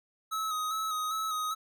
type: tone with vibrato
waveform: square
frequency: 1275 Hz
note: D#6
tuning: 42 cents sharp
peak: -31 dBFS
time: 0.31-1.55 s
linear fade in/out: 20 ms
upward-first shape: square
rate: 2.5 Hz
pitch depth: 28 cents each way
effects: none